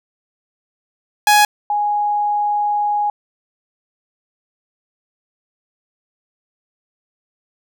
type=tone pair in turn; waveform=sawtooth / sine; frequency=835 / 829.2 Hz; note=G#5 / G#5; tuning=+9 / -3 cents; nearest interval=unison; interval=12 cents; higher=first; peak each=-5 / -15 dBFS; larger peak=first; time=1.27-1.45 / 1.7-3.1 s; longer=second; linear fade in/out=2 ms; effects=none